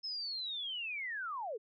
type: linear sweep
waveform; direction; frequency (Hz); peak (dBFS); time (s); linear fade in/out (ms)
sine; down; 5240 to 387.1; -37; 0.03-1.58; 20
effects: none